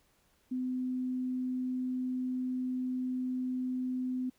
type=tone; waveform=sine; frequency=254.4 Hz; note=C4; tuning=48 cents flat; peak=-31 dBFS; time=0.51-4.3 s; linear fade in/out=10 ms; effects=pink hiss -70 dBFS RMS until 4.38 s